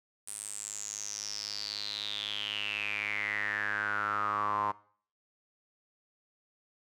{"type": "tone with band-pass filter sweep", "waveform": "sawtooth", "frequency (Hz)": 103.83, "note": "G#2", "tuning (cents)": 0, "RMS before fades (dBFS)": -35, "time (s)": [0.27, 4.72], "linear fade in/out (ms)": 10, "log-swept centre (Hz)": [9300, 980], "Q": 9.5, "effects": ["noise-tail reverb RT60 0.5 s tail -20 dB re dry"]}